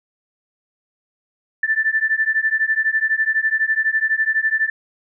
sine beating tone pair, 1760 / 1772 Hz, A6 / A6, 0 / +12 cents, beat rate 12 Hz, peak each -19 dBFS, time 1.63-4.7 s, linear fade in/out 5 ms, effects none

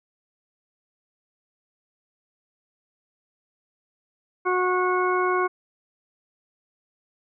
harmonic tone, 365.3 Hz, F#4, 22 cents flat, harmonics 1 / 2 / 3 / 4 / 6, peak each -23 / -30 / -24 / -29 / -34 dBFS, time 4.45-5.48 s, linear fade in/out 20 ms, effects none

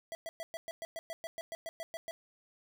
square tone bursts, 659.3 Hz, E5, in tune, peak -39 dBFS, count 15, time 0.12-2.11 s, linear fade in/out 0 ms, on 30 ms, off 110 ms, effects none

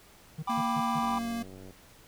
triangle tone bursts, 156.2 Hz, D#3, 7 cents sharp, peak -31 dBFS, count 4, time 0.38-0.996 s, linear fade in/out 10 ms, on 49 ms, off 140 ms
triangle chord, G major, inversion none, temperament equal with one note detuned, 784 / 987.8 / 1182.8 Hz, G5 / B5 / D6, 0 / 0 / +12 cents, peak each -31 dBFS, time 0.47-1.19 s, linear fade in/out 10 ms
square tone with vibrato, 232.4 Hz, A#3, 5 cents flat, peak -32 dBFS, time 0.49-1.43 s, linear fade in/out 10 ms, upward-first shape triangle, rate 15 Hz, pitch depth 10 cents each way
click train, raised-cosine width 2 ms, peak -35 dBFS, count 65, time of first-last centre 1.03-1.707 s, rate 94.5 Hz
effects pink hiss -56 dBFS RMS until 2.07 s

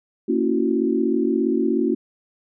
sine chord, F# dominant seventh, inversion first, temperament just, 231.2 / 277.5 / 333 / 370 Hz, A#3 / C#4 / E4 / F#4, -14 / +2 / +18 / 0 cents, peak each -23 dBFS, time 0.28-1.95 s, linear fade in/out 10 ms, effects none

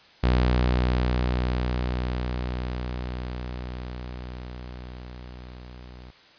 sawtooth tone with level ramp, 61.74 Hz, B1, in tune, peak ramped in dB -14 to -38 dBFS, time 0.23-6.11 s, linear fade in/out 10 ms, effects white hiss -53 dBFS RMS until 6.38 s + resampled to 11025 Hz

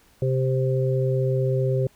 harmonic tone, 130.81 Hz, C3, in tune, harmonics 1 / 3 / 4, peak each -21 / -26 / -27 dBFS, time 0.22-1.87 s, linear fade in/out 2 ms, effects pink hiss -58 dBFS RMS until 1.95 s

